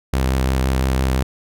sawtooth tone with vibrato, 65.41 Hz, C2, in tune, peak -12 dBFS, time 0.13-1.23 s, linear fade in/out 5 ms, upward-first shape sine, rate 5.8 Hz, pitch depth 24 cents each way, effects none

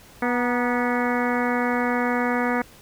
harmonic tone with a mistuned harmonic, 244.8 Hz, B3, 15 cents flat, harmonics 1 / 2 / 3 / 4 / 5 / 6 / 7 / 8 / 9, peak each -24 / -27 / -29 / -30 / -31 / -32 / -32 / -33 / -34 dBFS, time 0.22-2.62 s, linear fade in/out 5 ms, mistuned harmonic 4, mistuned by -48 cents, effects pink hiss -49 dBFS RMS until 2.81 s

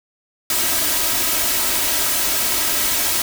white noise with comb filter, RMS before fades -19 dBFS, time 0.5-3.22 s, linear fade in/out 2 ms, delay 3.1 ms, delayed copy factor +0.6, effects none

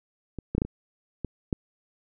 clicks, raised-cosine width 3 ms, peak -21 / -15 / -8 / -10 / -22 / -17 / -12 dBFS, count 7, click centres 0.387 / 0.55 / 0.581 / 0.619 / 0.65 / 1.247 / 1.528 s, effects none

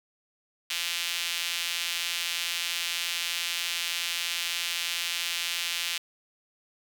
sawtooth tone with high-pass filter, 171.6 Hz, F3, 30 cents flat, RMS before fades -31 dBFS, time 0.7-5.98 s, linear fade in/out 5 ms, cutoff 2900 Hz, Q 1.8, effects none

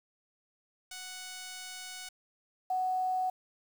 5% pulse / sine tone pair in turn, 740 / 742.7 Hz, F#5 / F#5, 0 / +6 cents, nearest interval unison, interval 6 cents, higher second, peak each -30 / -28 dBFS, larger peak second, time 0.91-2.09 / 2.7-3.3 s, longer first, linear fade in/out 5 ms, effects 9-bit

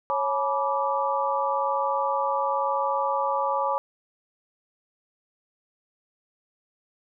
sine tone cluster, 551 / 853 / 974 / 1168 Hz, C#5 / G#5 / B5 / D6, -11 / +46 / -24 / -10 cents, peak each -28 dBFS, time 0.1-3.78 s, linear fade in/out 0 ms, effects none

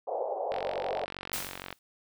pink band-pass noise, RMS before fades -33 dBFS, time 0.07-1.05 s, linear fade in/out 5 ms, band 460 to 810 Hz, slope 48 dB/octave
click train, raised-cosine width 0.3 ms, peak -21 dBFS, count 57, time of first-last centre 0.52-1.727 s, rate 46.4 Hz
white noise with exponential decay, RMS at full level -31 dBFS, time 1.33-1.79 s, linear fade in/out 2 ms, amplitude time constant 100 ms
effects none

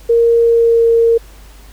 sine tone with pitch glide, 465.5 to 461 Hz, A#4 to A#4, -2 to -19 cents, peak -7 dBFS, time 0.09-1.18 s, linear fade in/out 10 ms, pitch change -17 cents, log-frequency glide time 0.39-0.86 s, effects added 50 Hz sine -36 dBFS peak until 1.72 s + pink hiss -44 dBFS RMS until 1.72 s

